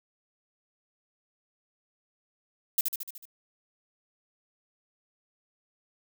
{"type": "noise with echo", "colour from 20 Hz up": "violet", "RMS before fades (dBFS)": -24, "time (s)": [2.78, 2.81], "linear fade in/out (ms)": 2, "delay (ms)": 74, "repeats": 6, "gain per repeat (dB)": -4, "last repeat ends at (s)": 3.254, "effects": []}